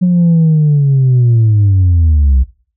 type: linear sweep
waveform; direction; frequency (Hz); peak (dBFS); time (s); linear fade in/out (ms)
sine; down; 182.5 to 61.74; -4; 0.01-2.44; 20
effects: noise-tail reverb RT60 0.4 s tail -18 dB re dry + tanh soft clip ceiling -4 dBFS